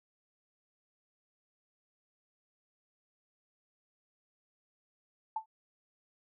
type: tone with exponential decay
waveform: sine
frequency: 880 Hz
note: A5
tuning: in tune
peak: -28 dBFS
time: 5.36-5.46 s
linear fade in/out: 5 ms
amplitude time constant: 20 ms
effects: none